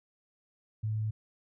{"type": "tone", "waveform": "sine", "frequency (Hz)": 108.4, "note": "A2", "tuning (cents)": -25, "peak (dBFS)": -29, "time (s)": [0.83, 1.11], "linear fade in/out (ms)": 10, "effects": []}